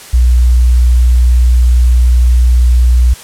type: tone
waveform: sine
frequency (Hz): 61.1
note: B1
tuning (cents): -18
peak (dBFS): -4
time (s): 0.13-3.14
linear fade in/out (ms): 10
effects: white hiss -32 dBFS RMS until 3.23 s + low-pass 11000 Hz 12 dB/octave